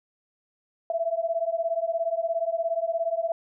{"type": "beating tone pair", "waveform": "sine", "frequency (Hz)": [657, 674], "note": ["E5", "E5"], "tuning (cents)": [-6, 38], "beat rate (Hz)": 17, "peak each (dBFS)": -27, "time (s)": [0.9, 3.32], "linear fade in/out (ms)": 2, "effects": []}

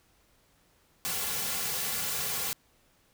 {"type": "noise with comb filter", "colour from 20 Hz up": "white", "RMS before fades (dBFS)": -32, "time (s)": [1.05, 2.53], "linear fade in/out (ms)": 0, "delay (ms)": 3.2, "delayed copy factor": -0.7, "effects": ["pink hiss -66 dBFS RMS until 3.13 s"]}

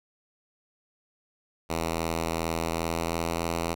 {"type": "tone with pitch glide", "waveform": "5% pulse", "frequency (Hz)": [82.41, 83.71], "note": ["E2", "E2"], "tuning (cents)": [0, 27], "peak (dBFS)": -16, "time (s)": [1.69, 3.75], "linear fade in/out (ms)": 20, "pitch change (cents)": 27, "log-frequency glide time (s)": [2.58, 3.39], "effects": []}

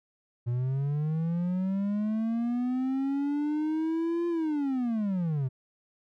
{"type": "linear two-way sweep", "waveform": "triangle", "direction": "up then down", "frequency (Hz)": [117.8, 345.6, 124.7], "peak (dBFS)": -24, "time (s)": [0.46, 5.49], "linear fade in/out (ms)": 20, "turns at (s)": 4.28, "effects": []}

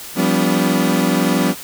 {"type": "chord", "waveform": "35% pulse", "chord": "G dominant seventh", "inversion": "third", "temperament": "equal with one note detuned", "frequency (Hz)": [174.61, 196, 246.9, 287], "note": ["F3", "G3", "B3", "D4"], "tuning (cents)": [0, 0, 0, -40], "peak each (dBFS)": -18, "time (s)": [0.15, 1.55], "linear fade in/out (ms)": 50, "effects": ["white hiss -33 dBFS RMS until 1.63 s"]}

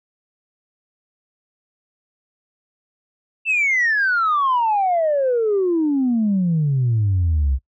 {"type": "exponential sweep", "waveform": "sine", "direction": "down", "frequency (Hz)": [2698, 63.2], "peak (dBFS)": -14, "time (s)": [3.45, 7.59], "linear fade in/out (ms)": 50, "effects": ["noise-tail reverb RT60 0.1 s tail -22 dB re dry", "tanh soft clip ceiling -12 dBFS"]}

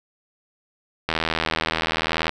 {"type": "click train", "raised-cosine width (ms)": 0.3, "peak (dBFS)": -5, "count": 98, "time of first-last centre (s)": [1.09, 2.293], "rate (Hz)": 80.6, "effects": []}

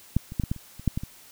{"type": "clicks", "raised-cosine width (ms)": 5, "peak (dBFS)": [-8, -24, -12, -15, -13, -29, -28, -9, -15, -21], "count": 10, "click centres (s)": [0.166, 0.321, 0.398, 0.437, 0.515, 0.563, 0.796, 0.877, 0.975, 1.035], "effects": ["white hiss -51 dBFS RMS until 1.31 s"]}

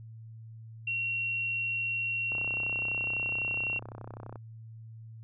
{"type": "tone", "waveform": "sine", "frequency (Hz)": 2737, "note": "F7", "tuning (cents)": -36, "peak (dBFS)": -29, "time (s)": [0.87, 3.79], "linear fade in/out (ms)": 5}
{"type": "click train", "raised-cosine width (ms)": 1, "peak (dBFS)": -29, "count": 66, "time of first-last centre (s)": [2.32, 4.358], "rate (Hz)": 31.9}
{"effects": ["added 112 Hz sine -44 dBFS peak until 5.23 s"]}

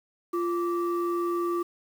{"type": "tone pair together", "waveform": "sine", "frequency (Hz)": [346.6, 1165.8], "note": ["F4", "D6"], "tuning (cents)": [-13, -13], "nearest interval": "octave + major sixth", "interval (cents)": 2100, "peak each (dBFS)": [-25, -30], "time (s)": [0.33, 1.63], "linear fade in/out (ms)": 10, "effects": ["tanh soft clip ceiling -19 dBFS", "8-bit"]}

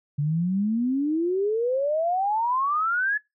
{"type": "exponential sweep", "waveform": "sine", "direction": "up", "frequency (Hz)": [141.1, 1730], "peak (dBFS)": -21, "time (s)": [0.18, 3.18], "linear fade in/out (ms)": 10, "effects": ["noise-tail reverb RT60 0.2 s tail -24 dB re dry"]}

